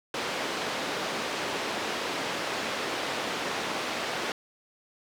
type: band-pass noise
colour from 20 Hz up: pink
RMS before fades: -32 dBFS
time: 0.14-4.32 s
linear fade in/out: 2 ms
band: 320 to 4500 Hz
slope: 12 dB/octave
effects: none